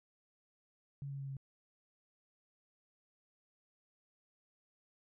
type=tone with pitch steps; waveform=sine; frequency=140 / 138.63 / 137.28 / 135.94 Hz; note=C#3 / C#3 / C#3 / C#3; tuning=+18 / 0 / -16 / -33 cents; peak=-40 dBFS; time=1.02-1.368 s; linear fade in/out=0 ms; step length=87 ms; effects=none